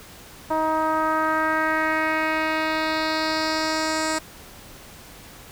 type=tone with low-pass filter sweep; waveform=10% pulse; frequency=315 Hz; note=D#4; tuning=21 cents sharp; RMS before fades=-23 dBFS; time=0.5-4.19 s; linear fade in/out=10 ms; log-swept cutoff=900 to 7800 Hz; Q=2.2; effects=pink hiss -44 dBFS RMS until 5.51 s